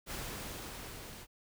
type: noise with level ramp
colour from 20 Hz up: pink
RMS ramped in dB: -40 to -49 dBFS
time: 0.06-1.27 s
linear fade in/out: 50 ms
effects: none